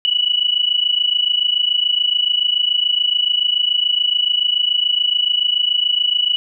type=tone pair together; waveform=sine; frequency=2933 / 2960 Hz; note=F#7 / F#7; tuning=-16 / 0 cents; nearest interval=unison; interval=16 cents; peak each=-17 dBFS; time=0.05-6.36 s; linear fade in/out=0 ms; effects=none